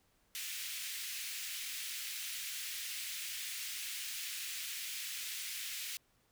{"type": "high-pass noise", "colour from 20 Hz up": "pink", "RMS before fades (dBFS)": -42, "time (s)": [0.35, 5.97], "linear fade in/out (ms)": 0, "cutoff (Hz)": 2100, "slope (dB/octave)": 24, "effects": ["pink hiss -73 dBFS RMS until 6.31 s"]}